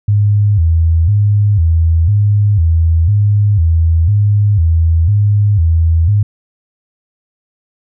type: tone with vibrato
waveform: sine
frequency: 92.1 Hz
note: F#2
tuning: 7 cents flat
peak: -7 dBFS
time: 0.08-6.23 s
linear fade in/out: 5 ms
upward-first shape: square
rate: 1 Hz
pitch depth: 200 cents each way
effects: none